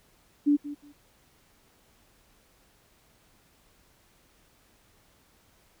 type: tone with echo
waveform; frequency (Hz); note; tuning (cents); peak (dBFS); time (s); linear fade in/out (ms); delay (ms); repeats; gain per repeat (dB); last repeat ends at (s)
sine; 290.4; D4; -19; -18; 0.46-0.57; 20; 180; 2; -15; 0.93
effects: pink hiss -63 dBFS RMS until 5.8 s

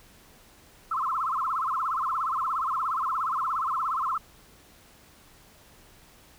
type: tone with vibrato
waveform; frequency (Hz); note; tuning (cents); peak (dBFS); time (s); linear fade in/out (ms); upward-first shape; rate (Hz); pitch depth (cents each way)
sine; 1174.7; D6; 0; -25; 0.91-4.18; 5; sine; 17; 240
effects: pink hiss -55 dBFS RMS until 6.38 s

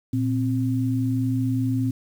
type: tone pair together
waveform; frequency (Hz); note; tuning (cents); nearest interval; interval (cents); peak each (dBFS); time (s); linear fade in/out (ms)
sine; 116.54 / 261.6; A#2 / C4; 0 / 0; octave + major second; 1400; -23; 0.13-1.91; 5
effects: 8-bit

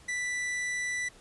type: tone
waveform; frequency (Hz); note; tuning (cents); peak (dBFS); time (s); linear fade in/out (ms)
45% pulse; 1975.5; B6; 0; -30; 0.08-1.09; 10
effects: pink hiss -56 dBFS RMS until 1.2 s + resampled to 24000 Hz

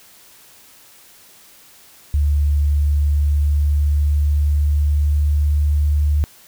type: tone with pitch glide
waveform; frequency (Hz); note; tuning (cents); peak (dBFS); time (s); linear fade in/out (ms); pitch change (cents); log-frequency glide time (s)
sine; 72.9 to 73.92; D2 to D2; -12 to +12; -13; 2.14-6.24; 0; +24; 2.59-6.12
effects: white hiss -47 dBFS RMS until 6.47 s

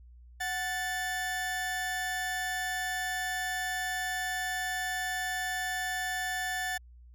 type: tone pair together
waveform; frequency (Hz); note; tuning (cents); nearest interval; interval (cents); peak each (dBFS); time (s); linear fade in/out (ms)
40% pulse; 740 / 1760; F#5 / A6; 0 / 0; octave + minor third; 1500; -35 / -32; 0.4-6.78; 10
effects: added 60 Hz sine -50 dBFS peak until 7.14 s

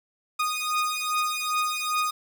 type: beating tone pair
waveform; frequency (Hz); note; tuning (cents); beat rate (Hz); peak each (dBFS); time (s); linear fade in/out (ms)
sawtooth; 1236 / 1238.5; D#6 / D#6; -12 / -8; 2.5; -24; 0.39-2.11; 10
effects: none

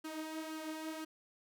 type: tone with flanger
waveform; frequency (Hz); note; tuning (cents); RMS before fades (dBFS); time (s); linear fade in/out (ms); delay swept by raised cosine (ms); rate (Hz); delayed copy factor
sawtooth; 315; D#4; +21; -43; 0.04-1.05; 10; 0.66 to 4.36; 2; +0.55
effects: none

